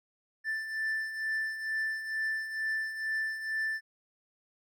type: beating tone pair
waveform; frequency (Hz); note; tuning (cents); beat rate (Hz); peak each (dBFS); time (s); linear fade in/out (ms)
triangle; 1765 / 1767.2; A6 / A6; +5 / +7; 2.2; -37 / -30; 0.44-3.81; 50
effects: none